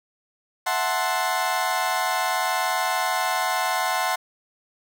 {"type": "chord", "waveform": "30% pulse", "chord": "F# half-diminished seventh", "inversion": "third", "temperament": "equal", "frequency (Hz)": [659.3, 740, 880, 1046.5], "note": ["E5", "F#5", "A5", "C6"], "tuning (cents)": [0, 0, 0, 0], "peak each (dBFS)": [-28, -23, -26, -24], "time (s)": [0.66, 4.16], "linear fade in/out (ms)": 10, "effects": []}